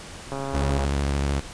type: click train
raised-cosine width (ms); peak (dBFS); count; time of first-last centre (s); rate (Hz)
1; -17; 73; 0.32-0.846; 137
type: tone with vibrato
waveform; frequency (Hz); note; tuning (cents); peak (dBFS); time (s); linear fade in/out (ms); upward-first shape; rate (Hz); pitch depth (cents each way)
sawtooth; 70; C#2; +18; -18; 0.53-1.41; 20; sine; 13; 42
effects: pink hiss -40 dBFS RMS until 1.53 s + resampled to 22050 Hz